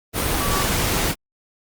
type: tone in noise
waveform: sine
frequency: 1145 Hz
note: D6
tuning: 44 cents flat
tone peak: -26 dBFS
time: 0.38-0.66 s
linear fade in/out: 50 ms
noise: pink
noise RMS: -21 dBFS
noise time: 0.13-1.15 s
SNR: -8 dB
effects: Opus 32 kbps